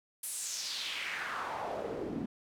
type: noise with band-pass filter sweep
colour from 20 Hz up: pink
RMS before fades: -38 dBFS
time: 0.23-2.26 s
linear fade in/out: 5 ms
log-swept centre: 11000 to 230 Hz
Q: 2.9
effects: none